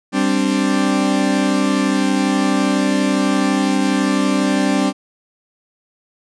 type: chord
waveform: 40% pulse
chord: G suspended fourth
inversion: none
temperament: equal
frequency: 196 / 261.6 / 293.7 Hz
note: G3 / C4 / D4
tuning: 0 / 0 / 0 cents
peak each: -18 dBFS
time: 0.12-4.93 s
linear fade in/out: 50 ms
effects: resampled to 22050 Hz